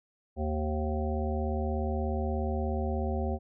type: harmonic tone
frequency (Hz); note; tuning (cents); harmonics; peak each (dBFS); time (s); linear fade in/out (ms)
76.7; D#2; -24; 1 / 3 / 5 / 7 / 9 / 10; -30 / -35 / -37 / -38 / -40 / -40; 0.36-3.39; 50
effects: none